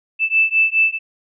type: beating tone pair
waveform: sine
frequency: 2637 / 2641.8 Hz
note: E7 / E7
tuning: 0 / +3 cents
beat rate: 4.8 Hz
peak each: -16 dBFS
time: 0.19-0.99 s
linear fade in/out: 50 ms
effects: none